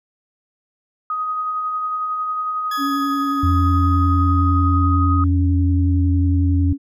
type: tone with tremolo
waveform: sine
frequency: 1252 Hz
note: D#6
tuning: 10 cents sharp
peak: -19 dBFS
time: 1.1-5.24 s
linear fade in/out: 2 ms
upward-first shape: sine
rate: 11 Hz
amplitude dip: 25%
type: tone with exponential decay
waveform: 20% pulse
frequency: 1683 Hz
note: G#6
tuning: 23 cents sharp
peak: -22 dBFS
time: 2.71-5.29 s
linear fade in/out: 5 ms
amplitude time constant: 560 ms
type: tone with vibrato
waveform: sine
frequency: 280 Hz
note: C#4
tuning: 18 cents sharp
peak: -20 dBFS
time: 2.77-6.78 s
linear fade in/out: 50 ms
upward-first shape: triangle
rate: 11 Hz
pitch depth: 20 cents each way
type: tone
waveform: sine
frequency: 85.5 Hz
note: F2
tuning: 36 cents flat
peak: -14 dBFS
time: 3.43-6.73 s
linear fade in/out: 5 ms
effects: none